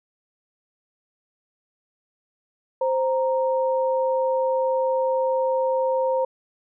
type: tone pair together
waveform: sine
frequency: 523.2 / 932.3 Hz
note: C5 / A#5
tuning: 0 / 0 cents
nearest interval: minor seventh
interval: 1000 cents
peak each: -20 / -26 dBFS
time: 2.81-6.25 s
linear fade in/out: 5 ms
effects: none